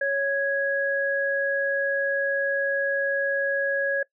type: tone pair together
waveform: sine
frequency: 554.7 / 1661.2 Hz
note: C#5 / G#6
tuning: +1 / 0 cents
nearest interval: octave + perfect fifth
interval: 1899 cents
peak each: -25 / -24 dBFS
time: 0.01-4.03 s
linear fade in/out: 5 ms
effects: noise-tail reverb RT60 0.1 s tail -21 dB re dry